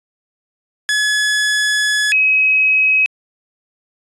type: tone pair in turn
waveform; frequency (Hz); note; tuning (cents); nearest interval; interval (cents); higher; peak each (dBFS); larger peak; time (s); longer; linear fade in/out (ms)
sawtooth / sine; 1700 / 2547; G#6 / D#7; +40 / +40; perfect fifth; 700; second; -10; neither; 0.89-2.12 / 2.12-3.06; first; 0
effects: resampled to 22050 Hz